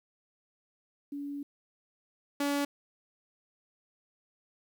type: tone pair in turn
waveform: sine / sawtooth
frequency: 284.9 / 284.9 Hz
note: C#4 / C#4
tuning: +48 / +48 cents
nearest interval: unison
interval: 0 cents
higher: neither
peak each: -35 / -24 dBFS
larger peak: second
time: 1.12-1.43 / 2.4-2.65 s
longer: first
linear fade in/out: 5 ms
effects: 11-bit